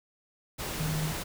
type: tone in noise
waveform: sine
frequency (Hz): 155.56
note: D#3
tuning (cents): 0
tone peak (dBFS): -29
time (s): 0.79-1.12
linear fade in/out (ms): 20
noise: pink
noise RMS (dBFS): -35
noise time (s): 0.58-1.24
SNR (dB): +3
effects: none